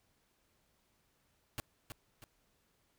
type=noise with echo; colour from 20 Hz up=pink; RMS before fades=-39 dBFS; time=1.58-1.6 s; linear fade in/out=0 ms; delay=320 ms; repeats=2; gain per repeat=-7 dB; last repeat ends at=2.24 s; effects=pink hiss -75 dBFS RMS until 2.98 s